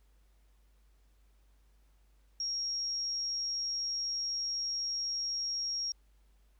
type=tone; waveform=sine; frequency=5588 Hz; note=F8; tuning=in tune; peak=-32 dBFS; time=2.4-5.92 s; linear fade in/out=2 ms; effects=added 50 Hz sine -62 dBFS peak until 6.59 s + pink hiss -75 dBFS RMS until 6.59 s